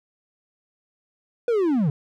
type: linear sweep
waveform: triangle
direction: down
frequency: 493.9 to 132.2 Hz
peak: -16 dBFS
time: 1.48-1.9 s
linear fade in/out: 2 ms
effects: none